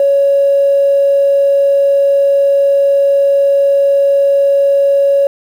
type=tone; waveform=triangle; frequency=558 Hz; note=C#5; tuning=11 cents sharp; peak=-3 dBFS; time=0-5.27 s; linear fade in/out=2 ms; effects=tanh soft clip ceiling -5 dBFS + 7-bit